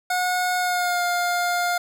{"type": "tone with pitch glide", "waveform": "25% pulse", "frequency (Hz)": [726, 705.7], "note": ["F#5", "F5"], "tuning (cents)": [-33, 18], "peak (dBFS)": -17, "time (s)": [0.1, 1.78], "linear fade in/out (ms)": 5, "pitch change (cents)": -49, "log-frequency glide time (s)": [0.58, 1.03], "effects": []}